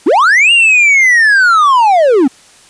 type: linear two-way sweep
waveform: triangle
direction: up then down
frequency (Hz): 242 to 2837 to 242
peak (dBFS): -3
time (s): 0.06-2.28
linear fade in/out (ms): 10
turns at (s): 0.52
effects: white hiss -42 dBFS RMS until 2.69 s + resampled to 22050 Hz